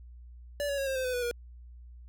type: tone with pitch steps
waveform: square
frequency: 578 / 562.5 / 547.5 / 532.8 / 518.5 / 504.6 / 491.1 / 478 Hz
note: D5 / C#5 / C#5 / C5 / C5 / B4 / B4 / A#4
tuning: -28 / +25 / -22 / +31 / -16 / +37 / -10 / +43 cents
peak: -30 dBFS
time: 0.6-1.312 s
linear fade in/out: 0 ms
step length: 89 ms
effects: added 60 Hz sine -46 dBFS peak until 2.08 s